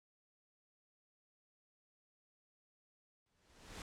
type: noise with exponential growth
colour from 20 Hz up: pink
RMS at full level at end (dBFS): -45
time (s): 3.26-3.82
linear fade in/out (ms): 2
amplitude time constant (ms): 120
effects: low-pass 8000 Hz 12 dB/octave